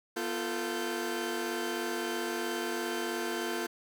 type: tone cluster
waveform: sawtooth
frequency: 243.1 / 346.8 / 443.1 / 1552 Hz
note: B3 / F4 / A4 / G6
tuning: -27 / -12 / +12 / -18 cents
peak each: -36 / -31 / -34 / -36 dBFS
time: 0.16-3.67 s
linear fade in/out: 10 ms
effects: none